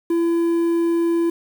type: tone with quantisation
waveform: triangle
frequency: 337.1 Hz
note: E4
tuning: 39 cents sharp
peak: -14 dBFS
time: 0.1-1.3 s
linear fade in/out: 5 ms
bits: 7
effects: none